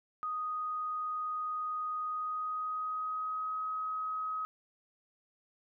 sine tone with pitch glide, 1244.5 to 1267.7 Hz, D#6 to D#6, 0 to +32 cents, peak -33 dBFS, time 0.23-4.45 s, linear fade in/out 0 ms, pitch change +32 cents, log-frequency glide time 2.06-3.61 s, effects none

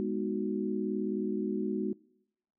sine chord, G# minor seventh, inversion none, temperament equal, 207.7 / 246.9 / 311.1 / 370 Hz, G#3 / B3 / D#4 / F#4, 0 / 0 / 0 / 0 cents, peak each -33 / -37 / -37 / -34 dBFS, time 0-1.93 s, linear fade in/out 0 ms, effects noise-tail reverb RT60 0.9 s tail -25 dB re dry

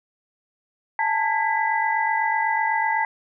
sine tone cluster, 849 / 897 / 1636 / 1987 Hz, G#5 / A5 / G#6 / B6, +38 / +33 / -26 / +10 cents, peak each -27 / -22 / -30 / -25 dBFS, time 0.99-3.05 s, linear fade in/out 2 ms, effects none

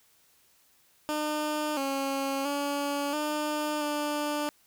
15% pulse tone with pitch steps, 302.5 / 273.2 / 285.1 / 300.9 / 295.8 Hz, D#4 / C#4 / C#4 / D4 / D4, -49 / -25 / +49 / +42 / +13 cents, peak -22 dBFS, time 1.09-4.49 s, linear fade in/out 0 ms, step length 680 ms, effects white hiss -64 dBFS RMS until 4.66 s

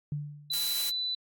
sine tone with exponential decay, 146.83 Hz, D3, in tune, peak -28 dBFS, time 0.12-0.72 s, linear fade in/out 2 ms, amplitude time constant 130 ms
sine tone, 3986 Hz, B7, 15 cents sharp, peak -29 dBFS, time 0.5-1.15 s, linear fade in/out 5 ms
blue noise, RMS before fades -32 dBFS, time 0.53-0.9 s, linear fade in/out 5 ms
effects AAC 64 kbps

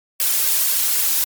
blue noise with flanger, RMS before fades -18 dBFS, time 0.2-1.24 s, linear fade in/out 0 ms, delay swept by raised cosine 1.8 to 3.8 ms, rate 3.8 Hz, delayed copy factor +0.75, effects MP3 96 kbps

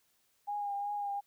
sine tone with vibrato, 814 Hz, G#5, 35 cents flat, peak -33 dBFS, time 0.47-1.21 s, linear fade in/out 20 ms, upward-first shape triangle, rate 2.7 Hz, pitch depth 30 cents each way, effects white hiss -73 dBFS RMS until 1.26 s

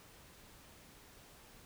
silence, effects pink hiss -59 dBFS RMS until 1.65 s

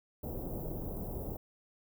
pink band-stop noise, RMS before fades -39 dBFS, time 0.23-1.37 s, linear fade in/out 5 ms, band 670 to 16000 Hz, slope 24 dB/octave, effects none

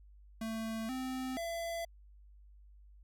square tone with pitch steps, 223.2 / 258.9 / 673 Hz, A3 / C4 / E5, +25 / -18 / +36 cents, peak -37 dBFS, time 0.41-1.85 s, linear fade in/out 5 ms, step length 480 ms, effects added 50 Hz sine -55 dBFS peak until 3.03 s

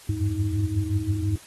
sine tone cluster, 81.1 / 90 / 97 / 102.8 / 315.2 Hz, E2 / F#2 / G2 / G#2 / D#4, -28 / -47 / -18 / -17 / +23 cents, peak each -33 / -32 / -27 / -26 / -30 dBFS, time 0.09-1.36 s, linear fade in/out 5 ms, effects white hiss -48 dBFS RMS until 1.46 s + AAC 32 kbps

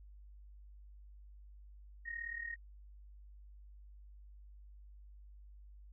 sine tone with amplitude modulation, 1864.7 Hz, A#6, in tune, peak -37 dBFS, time 2.05-2.56 s, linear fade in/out 20 ms, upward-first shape sine, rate 37.7 Hz, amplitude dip 75%, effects added 50 Hz sine -53 dBFS peak until 5.92 s

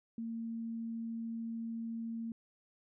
sine tone, 228.4 Hz, A#3, 35 cents flat, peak -37 dBFS, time 0.18-2.32 s, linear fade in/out 2 ms, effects none

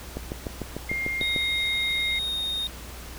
click train, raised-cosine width 2 ms, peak -17 dBFS, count 9, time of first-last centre 0.17-1.362 s, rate 6.71 Hz
sine tone, 2119 Hz, C7, 21 cents sharp, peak -26 dBFS, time 0.89-2.19 s, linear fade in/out 5 ms
triangle tone with pitch glide, 3729 to 3703 Hz, A#7 to A#7, 0 to -12 cents, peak -25 dBFS, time 1.21-2.67 s, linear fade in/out 0 ms, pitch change -12 cents, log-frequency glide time 2.2-2.34 s
effects added 60 Hz sine -41 dBFS peak until 3.18 s + pink hiss -42 dBFS RMS until 3.18 s

